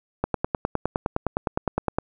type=click train; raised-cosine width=1 ms; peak=-8 dBFS; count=18; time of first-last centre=0.24-1.985 s; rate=9.74 Hz; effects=none